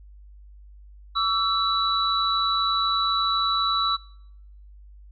sine tone cluster, 1140 / 1328 / 3933 Hz, C#6 / E6 / B7, +48 / +12 / -8 cents, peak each -25 dBFS, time 1.15-3.97 s, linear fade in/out 20 ms, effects noise-tail reverb RT60 0.8 s tail -26 dB re dry + added 50 Hz sine -44 dBFS peak until 5.11 s

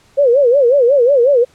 sine tone with vibrato, 520 Hz, C5, 11 cents flat, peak -7 dBFS, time 0.17-1.45 s, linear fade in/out 20 ms, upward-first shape sine, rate 5.5 Hz, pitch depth 190 cents each way, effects pink hiss -51 dBFS RMS until 1.54 s + low-pass 9000 Hz 12 dB/octave

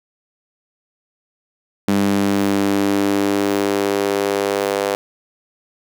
sawtooth tone with high-pass filter sweep, 99.9 Hz, G2, 33 cents sharp, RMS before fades -18 dBFS, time 1.88-4.95 s, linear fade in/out 0 ms, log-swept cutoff 220 to 490 Hz, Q 2.8, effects none

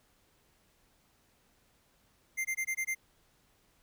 square tone bursts, 2093 Hz, C7, in tune, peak -31 dBFS, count 6, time 2.37-2.95 s, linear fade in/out 20 ms, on 80 ms, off 20 ms, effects pink hiss -69 dBFS RMS until 3.82 s

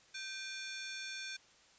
20% pulse ring-modulated tone, 1980 Hz, B6, 4 cents sharp, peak -33 dBFS, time 0.14-1.37 s, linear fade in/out 10 ms, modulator 423 Hz, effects white hiss -64 dBFS RMS until 1.78 s + resampled to 16000 Hz

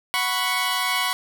15% pulse chord, F# suspended fourth, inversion none, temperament equal, 740 / 987.8 / 1108.7 Hz, F#5 / B5 / C#6, 0 / 0 / 0 cents, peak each -22 / -19 / -18 dBFS, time 0.14-1.13 s, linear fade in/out 0 ms, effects none

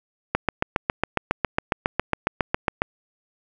click train, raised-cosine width 0.5 ms, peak -4 dBFS, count 19, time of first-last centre 0.35-2.819 s, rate 7.29 Hz, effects none

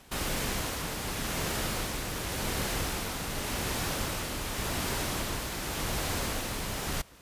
pink noise with tremolo, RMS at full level -31 dBFS, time 0.11-7.02 s, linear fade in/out 10 ms, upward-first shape sine, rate 0.88 Hz, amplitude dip 35%, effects pink hiss -55 dBFS RMS until 7.21 s + resampled to 32000 Hz

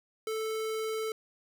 square tone, 439.5 Hz, A4, 2 cents flat, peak -32 dBFS, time 0.27-1.12 s, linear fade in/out 2 ms, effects none

